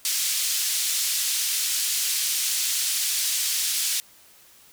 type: band-pass noise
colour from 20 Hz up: white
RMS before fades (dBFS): -25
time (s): 0.05-4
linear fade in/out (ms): 0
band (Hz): 3200 to 10000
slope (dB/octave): 12
effects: white hiss -53 dBFS RMS until 4.72 s